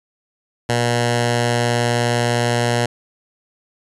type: tone with notch filter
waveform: 10% pulse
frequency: 119.6 Hz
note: A#2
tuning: 45 cents sharp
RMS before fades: -18 dBFS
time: 0.69-2.86 s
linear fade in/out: 5 ms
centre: 300 Hz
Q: 1.4
effects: resampled to 24000 Hz